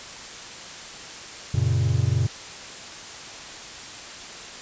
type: chord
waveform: triangle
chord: F# major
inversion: none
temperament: equal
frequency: 92.5 / 116.54 / 138.59 Hz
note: F#2 / A#2 / C#3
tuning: 0 / 0 / 0 cents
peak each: -22 / -20 / -23 dBFS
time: 1.54-2.27 s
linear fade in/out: 5 ms
effects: white hiss -38 dBFS RMS until 4.61 s + resampled to 16000 Hz